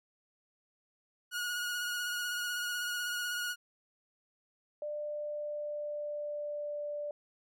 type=tone with vibrato; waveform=sawtooth; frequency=1447 Hz; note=F#6; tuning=39 cents flat; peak=-30 dBFS; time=1.31-3.56 s; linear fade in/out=50 ms; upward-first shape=sine; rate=16 Hz; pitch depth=23 cents each way
type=tone with pitch glide; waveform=sine; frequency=595 to 588.2 Hz; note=D5 to D5; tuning=+22 to +3 cents; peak=-35 dBFS; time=4.82-7.11 s; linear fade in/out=2 ms; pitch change=-19 cents; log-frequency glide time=5.01-6.84 s
effects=none